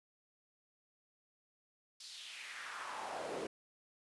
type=noise with high-pass filter sweep; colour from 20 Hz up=brown; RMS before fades=-45 dBFS; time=2-3.47 s; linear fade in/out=5 ms; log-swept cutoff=4800 to 380 Hz; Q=2.6; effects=resampled to 24000 Hz